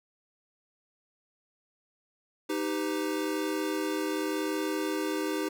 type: chord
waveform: square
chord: Eb augmented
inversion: none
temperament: equal with one note detuned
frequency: 311.1 / 392 / 503.4 Hz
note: Eb4 / G4 / B4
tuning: 0 / 0 / +33 cents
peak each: -32 / -34 / -38 dBFS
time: 2.49-5.49 s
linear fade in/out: 10 ms
effects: none